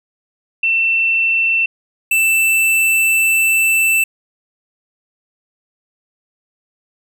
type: tone pair in turn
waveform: sine / square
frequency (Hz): 2687 / 2659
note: E7 / E7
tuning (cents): +33 / +14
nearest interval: unison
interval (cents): 19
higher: first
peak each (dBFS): -12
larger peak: neither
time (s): 0.63-1.66 / 2.11-4.04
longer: second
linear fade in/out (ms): 5
effects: none